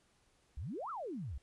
sine exponential two-way sweep, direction up then down, 56.9 to 1388 to 56.9 Hz, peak -39 dBFS, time 0.57-1.38 s, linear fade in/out 5 ms, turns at 0.9 s, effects pink hiss -72 dBFS RMS until 1.42 s + resampled to 24000 Hz

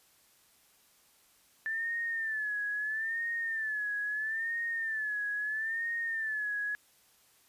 sine tone with vibrato, 1760 Hz, A6, in tune, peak -31 dBFS, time 1.66-6.75 s, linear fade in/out 0 ms, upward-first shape sine, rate 0.76 Hz, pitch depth 93 cents each way, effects white hiss -65 dBFS RMS until 7.48 s + resampled to 32000 Hz

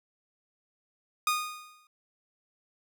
sawtooth tone with exponential decay, 1232 Hz, D#6, 17 cents flat, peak -19 dBFS, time 1.27-1.87 s, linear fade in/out 2 ms, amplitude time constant 130 ms, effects none

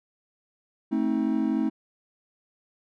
triangle chord, A diminished, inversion none, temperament just, 220 / 264 / 316.8 Hz, A3 / C4 / Eb4, 0 / +16 / +31 cents, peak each -25 dBFS, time 0.91-1.7 s, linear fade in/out 20 ms, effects none

